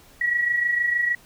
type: tone pair together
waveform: sine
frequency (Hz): 1899 / 1925.5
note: A#6 / B6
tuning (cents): +32 / -44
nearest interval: unison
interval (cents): 24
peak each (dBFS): -28 / -20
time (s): 0.21-1.15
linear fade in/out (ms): 5
effects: pink hiss -52 dBFS RMS until 1.25 s